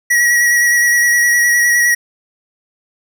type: tone with vibrato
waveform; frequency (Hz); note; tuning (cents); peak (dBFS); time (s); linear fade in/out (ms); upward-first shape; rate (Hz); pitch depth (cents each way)
square; 1916; A#6; +47; -10; 0.1-1.95; 10; square; 9.7; 18
effects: none